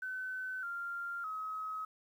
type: tone with pitch steps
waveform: sine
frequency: 1517 / 1391.1 / 1275.6 Hz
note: F#6 / F6 / D#6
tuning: +43 / -7 / +43 cents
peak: -37 dBFS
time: 0.02-1.85 s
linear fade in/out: 5 ms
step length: 610 ms
effects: 11-bit